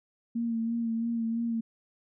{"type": "tone with vibrato", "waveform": "sine", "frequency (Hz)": 230, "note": "A#3", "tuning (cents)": -23, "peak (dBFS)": -27, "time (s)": [0.35, 1.61], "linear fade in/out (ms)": 10, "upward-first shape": "sine", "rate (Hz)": 3, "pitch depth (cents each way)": 29, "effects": []}